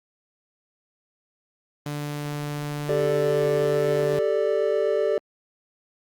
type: tone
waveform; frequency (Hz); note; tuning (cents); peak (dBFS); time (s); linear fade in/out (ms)
sawtooth; 146.83; D3; 0; -24; 1.86-4.19; 2
type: chord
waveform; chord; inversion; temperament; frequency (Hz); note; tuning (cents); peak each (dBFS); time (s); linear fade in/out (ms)
triangle; G suspended second; none; equal; 392 / 440 / 587.3; G4 / A4 / D5; 0 / 0 / 0; -24 / -22 / -22; 2.89-5.18; 2
effects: Opus 32 kbps